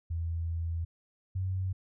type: tone pair in turn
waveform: sine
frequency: 83.2 / 93.79 Hz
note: E2 / F#2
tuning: +17 / +24 cents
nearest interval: major second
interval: 207 cents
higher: second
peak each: -30 / -29 dBFS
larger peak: second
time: 0.1-0.85 / 1.35-1.73 s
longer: first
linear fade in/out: 10 ms
effects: none